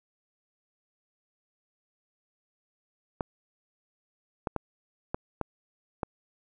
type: clicks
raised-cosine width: 1 ms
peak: -15 dBFS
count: 6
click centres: 3.208 / 4.472 / 4.563 / 5.145 / 5.413 / 6.032 s
effects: none